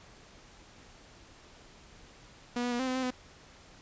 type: tone with pitch steps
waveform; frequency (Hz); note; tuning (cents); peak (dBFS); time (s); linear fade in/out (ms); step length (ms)
sawtooth; 242.4 / 244.4 / 240.6 / 260.7 / 255.9 / 260 / 252.5; B3 / B3 / B3 / C4 / C4 / C4 / B3; -32 / -18 / -45 / -6 / -38 / -11 / +39; -26; 2.56-3.106; 5; 78
effects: pink hiss -55 dBFS RMS until 3.81 s + resampled to 16000 Hz